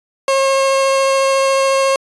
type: tone with vibrato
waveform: 30% pulse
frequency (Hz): 540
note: C#5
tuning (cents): -45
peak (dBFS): -9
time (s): 0.28-1.96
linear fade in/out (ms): 2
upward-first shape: triangle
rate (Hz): 14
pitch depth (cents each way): 9
effects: resampled to 22050 Hz